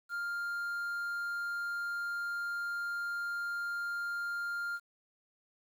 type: tone with quantisation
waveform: triangle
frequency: 1400 Hz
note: F6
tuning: 4 cents sharp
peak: -32 dBFS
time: 0.09-4.8 s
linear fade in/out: 50 ms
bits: 10
effects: none